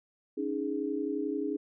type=chord; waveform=sine; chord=C# suspended second; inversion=none; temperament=equal with one note detuned; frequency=279.8 / 311.1 / 415.3 Hz; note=C#4 / D#4 / G#4; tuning=+16 / 0 / 0 cents; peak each=-34 dBFS; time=0.37-1.57 s; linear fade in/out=10 ms; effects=none